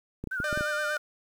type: clicks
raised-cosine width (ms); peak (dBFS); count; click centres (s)
3; -21; 6; 0.24 / 0.273 / 0.402 / 0.528 / 0.575 / 0.609
type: tone with vibrato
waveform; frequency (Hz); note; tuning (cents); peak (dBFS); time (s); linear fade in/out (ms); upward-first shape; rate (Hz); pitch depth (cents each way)
sine; 1480; F#6; 0; -29; 0.31-0.98; 10; sine; 8.5; 90
type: tone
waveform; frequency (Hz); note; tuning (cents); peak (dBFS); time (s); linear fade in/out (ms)
sawtooth; 601; D5; +40; -27; 0.44-0.97; 2
effects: low-pass 11000 Hz 12 dB/octave + 9-bit